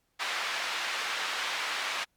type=band-pass noise; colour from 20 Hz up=pink; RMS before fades=-33 dBFS; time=0.19-2.05 s; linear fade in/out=20 ms; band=1200 to 3900 Hz; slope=12 dB/octave; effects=pink hiss -75 dBFS RMS until 2.16 s + Opus 48 kbps